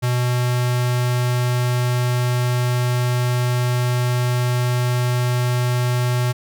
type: tone with notch filter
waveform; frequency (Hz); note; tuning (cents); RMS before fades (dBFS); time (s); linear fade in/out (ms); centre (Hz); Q
square; 123.47; B2; 0; -19; 0.02-6.33; 20; 270; 1
effects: none